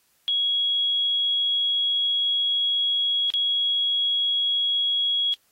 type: tone with dropouts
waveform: sine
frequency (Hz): 3322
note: G#7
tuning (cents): 0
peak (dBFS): -20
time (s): 0.28-5.34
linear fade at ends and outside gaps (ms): 0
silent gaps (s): 3.303-3.338
effects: white hiss -65 dBFS RMS until 5.51 s + AAC 48 kbps